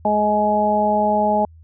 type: harmonic tone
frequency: 210.2 Hz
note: G#3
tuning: 21 cents sharp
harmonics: 1 / 2 / 3 / 4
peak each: -22 / -26 / -19 / -18 dBFS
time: 0.05-1.45 s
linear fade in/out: 2 ms
effects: added 81 Hz sine -42 dBFS peak until 1.63 s